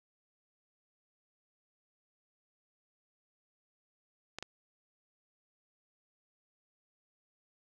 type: clicks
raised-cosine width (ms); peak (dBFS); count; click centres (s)
0.2; -22; 2; 4.386 / 4.426
effects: none